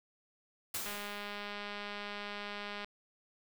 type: noise with exponential decay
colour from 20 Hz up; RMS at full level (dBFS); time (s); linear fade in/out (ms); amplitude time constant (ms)
white; -36; 0.74-1.53; 5; 170
type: click train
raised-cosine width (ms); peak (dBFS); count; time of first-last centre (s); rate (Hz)
0.3; -26; 408; 0.86-2.845; 205
effects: none